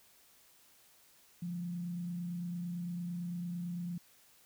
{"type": "tone with frequency modulation", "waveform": "sine", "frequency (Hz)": 174.61, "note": "F3", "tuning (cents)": 0, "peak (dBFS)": -36, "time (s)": [1.42, 3.98], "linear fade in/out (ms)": 5, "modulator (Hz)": 28.9, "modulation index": 0.26, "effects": ["white hiss -64 dBFS RMS until 4.45 s"]}